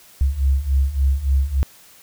sine beating tone pair, 66 / 69.5 Hz, C2 / C#2, +16 / +5 cents, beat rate 3.5 Hz, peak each -20 / -17 dBFS, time 0.21-1.63 s, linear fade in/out 0 ms, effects white hiss -48 dBFS RMS until 2.02 s

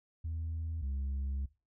sine tone pair in turn, 81 / 68.11 Hz, E2 / C#2, -30 / -30 cents, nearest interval minor third, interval 300 cents, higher first, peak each -33 / -30 dBFS, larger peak second, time 0.24-0.82 / 0.82-1.46 s, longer second, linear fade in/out 10 ms, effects noise-tail reverb RT60 0.3 s tail -20 dB re dry + tanh soft clip ceiling -32 dBFS

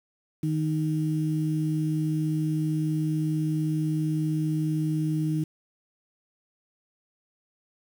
sine tone pair together, 155.55 / 311.1 Hz, D#3 / D#4, 0 / 0 cents, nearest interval octave, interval 1200 cents, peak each -25 / -28 dBFS, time 0.43-5.44 s, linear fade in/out 5 ms, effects 8-bit

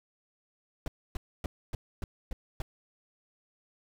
brown noise bursts, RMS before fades -33 dBFS, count 7, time 0.86-2.62 s, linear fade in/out 2 ms, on 20 ms, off 270 ms, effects none

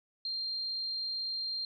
sine tone, 4186 Hz, C8, in tune, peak -33 dBFS, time 0.25-1.65 s, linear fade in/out 2 ms, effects none

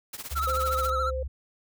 white noise with tremolo, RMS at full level -35 dBFS, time 0.13-0.9 s, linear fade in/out 5 ms, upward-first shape triangle, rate 17 Hz, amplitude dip 95%
sine tone with pitch glide, 70.6 to 67.26 Hz, C#2 to C2, +32 to +48 cents, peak -30 dBFS, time 0.31-1.28 s, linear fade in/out 10 ms, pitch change -84 cents, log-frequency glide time 0.65-0.91 s
triangle tone with vibrato, 1318 Hz, E6, 1 cent flat, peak -24 dBFS, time 0.35-1.11 s, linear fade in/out 20 ms, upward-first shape sine, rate 14 Hz, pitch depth 66 cents each way
sine tone, 519 Hz, C5, 14 cents flat, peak -30 dBFS, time 0.47-1.23 s, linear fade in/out 5 ms
effects none

